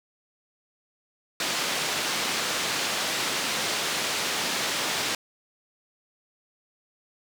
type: band-pass noise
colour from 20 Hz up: white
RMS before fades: -28 dBFS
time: 1.4-5.15 s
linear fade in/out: 2 ms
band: 160 to 5100 Hz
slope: 12 dB/octave
effects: none